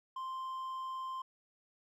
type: tone with hard clipping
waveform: sine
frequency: 1046 Hz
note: C6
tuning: 1 cent flat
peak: -39 dBFS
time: 0.16-1.22 s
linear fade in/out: 5 ms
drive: 3 dB
effects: none